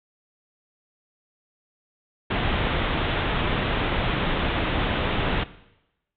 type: low-pass noise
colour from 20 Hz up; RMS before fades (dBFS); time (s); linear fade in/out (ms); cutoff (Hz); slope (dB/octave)
pink; -24; 2.3-5.44; 10; 3700; 96
effects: noise-tail reverb RT60 0.9 s tail -17 dB re dry + MP3 96 kbps